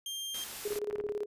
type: tone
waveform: sawtooth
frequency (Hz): 3186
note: G7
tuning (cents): +27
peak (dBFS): -33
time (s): 0.06-0.44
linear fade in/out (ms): 2
type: noise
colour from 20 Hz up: white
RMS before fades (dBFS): -42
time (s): 0.34-0.79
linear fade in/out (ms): 5
type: tone with tremolo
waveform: sine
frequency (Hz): 415.3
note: G#4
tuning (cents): 0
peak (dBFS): -30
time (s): 0.65-1.26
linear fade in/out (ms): 5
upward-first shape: square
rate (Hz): 18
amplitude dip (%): 70
type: clicks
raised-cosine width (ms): 0.5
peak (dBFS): -29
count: 6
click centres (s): 0.723 / 0.757 / 0.91 / 0.959 / 1.001 / 1.089
effects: resampled to 32000 Hz